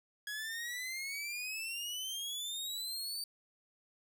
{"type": "exponential sweep", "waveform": "sawtooth", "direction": "up", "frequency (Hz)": [1661.2, 4629], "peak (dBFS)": -35, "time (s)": [0.27, 3.24], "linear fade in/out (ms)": 2, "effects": []}